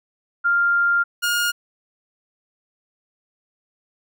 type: tone pair in turn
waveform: sine / sawtooth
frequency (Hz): 1396.9 / 1423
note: F6 / F6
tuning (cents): 0 / +32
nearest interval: unison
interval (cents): 32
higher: second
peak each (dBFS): -15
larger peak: neither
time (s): 0.44-1.04 / 1.22-1.52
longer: first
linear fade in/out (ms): 20
effects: none